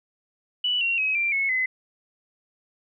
sine tone with pitch steps, 2960 / 2746 / 2547 / 2363 / 2192 / 2033 Hz, F#7 / F7 / D#7 / D7 / C#7 / B6, 0 / -30 / +40 / +10 / -20 / +50 cents, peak -21 dBFS, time 0.64-1.66 s, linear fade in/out 5 ms, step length 170 ms, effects none

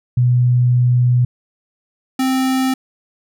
sine / square tone pair in turn, 123.47 / 261.6 Hz, B2 / C4, 0 / 0 cents, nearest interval octave + minor second, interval 1300 cents, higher second, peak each -10 / -15 dBFS, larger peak first, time 0.17-1.25 / 2.19-2.74 s, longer first, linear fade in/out 5 ms, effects none

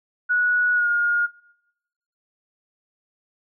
sine tone with pitch glide, 1465 to 1424.9 Hz, F#6 to F6, -18 to +34 cents, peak -17 dBFS, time 0.29-1.27 s, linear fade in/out 20 ms, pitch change -48 cents, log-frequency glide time 0.74-0.88 s, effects noise-tail reverb RT60 0.9 s tail -22 dB re dry

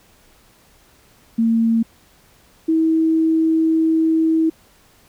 sine tone pair in turn, 227.6 / 321.9 Hz, A#3 / E4, -41 / -41 cents, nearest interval tritone, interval 600 cents, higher second, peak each -13 / -13 dBFS, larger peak neither, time 1.38-1.83 / 2.68-4.5 s, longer second, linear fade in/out 10 ms, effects pink hiss -53 dBFS RMS until 5.08 s

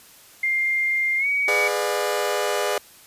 sine tone with pitch glide, 2108 to 2259 Hz, C7 to C#7, +12 to +32 cents, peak -19 dBFS, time 0.43-1.68 s, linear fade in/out 5 ms, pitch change +120 cents, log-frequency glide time 1.18-1.27 s
sawtooth chord, G# diminished seventh, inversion none, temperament just, 415.3 / 498.4 / 598 / 717.6 Hz, G#4 / B4 / D5 / F5, 0 / +16 / +31 / +47 cents, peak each -22 / -24 / -22 / -27 dBFS, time 1.48-2.78 s, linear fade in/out 2 ms
effects white hiss -49 dBFS RMS until 3.06 s + resampled to 32000 Hz

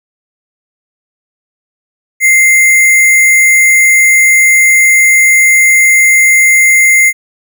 sine tone with sample-and-hold, 2093 Hz, C7, in tune, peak -3 dBFS, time 2.2-7.13 s, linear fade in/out 50 ms, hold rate 8820 Hz, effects none

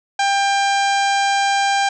harmonic tone with a mistuned harmonic, 795 Hz, G5, 24 cents sharp, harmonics 1 / 2 / 3 / 4 / 5 / 6 / 7 / 8 / 9 / 10, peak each -16 / -22 / -26 / -28 / -30 / -32 / -33 / -34 / -35 / -36 dBFS, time 0.19-1.89 s, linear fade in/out 5 ms, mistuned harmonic 9, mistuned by -46 cents, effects none

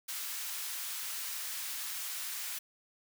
white high-pass noise, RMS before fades -39 dBFS, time 0.08-2.59 s, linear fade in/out 10 ms, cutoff 1200 Hz, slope 12 dB/octave, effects none

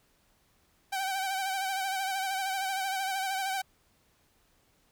sawtooth tone with vibrato, 770 Hz, G5, 31 cents flat, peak -26 dBFS, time 0.92-3.62 s, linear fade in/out 10 ms, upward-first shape sine, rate 13 Hz, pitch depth 47 cents each way, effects pink hiss -68 dBFS RMS until 4.91 s

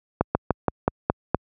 slowing click train, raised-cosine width 1 ms, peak -4 dBFS, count 7, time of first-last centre 0.21-1.346 s, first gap 140 ms, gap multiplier 1.12, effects high-pass 60 Hz 12 dB/octave

